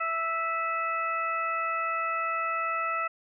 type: harmonic tone with a mistuned harmonic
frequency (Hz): 659.3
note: E5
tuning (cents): 0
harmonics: 1 / 2 / 3 / 4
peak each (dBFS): -37 / -28 / -36 / -36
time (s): 0-3.08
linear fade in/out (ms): 10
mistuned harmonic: 4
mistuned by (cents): -28
effects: none